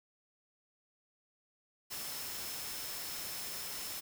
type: tone in noise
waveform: sine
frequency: 5274 Hz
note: E8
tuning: in tune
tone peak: -48 dBFS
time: 1.9-4.01 s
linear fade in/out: 20 ms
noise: white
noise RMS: -42 dBFS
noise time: 1.9-4.01 s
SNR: -9 dB
effects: none